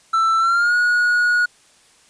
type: tone with pitch glide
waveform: triangle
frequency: 1331 to 1451.5 Hz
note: E6 to F#6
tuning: +16 to -34 cents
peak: -12 dBFS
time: 0.13-1.46 s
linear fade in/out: 10 ms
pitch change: +150 cents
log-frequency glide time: 0.39-0.75 s
effects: white hiss -53 dBFS RMS until 2.09 s + resampled to 22050 Hz